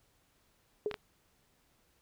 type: tone with exponential decay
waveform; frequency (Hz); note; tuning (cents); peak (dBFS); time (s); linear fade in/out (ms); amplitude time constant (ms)
sine; 420.2; G#4; +20; -26; 0.86-0.97; 1; 23
type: clicks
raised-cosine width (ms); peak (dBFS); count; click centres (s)
0.3; -21; 2; 0.913 / 0.942
effects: pink hiss -71 dBFS RMS until 2.01 s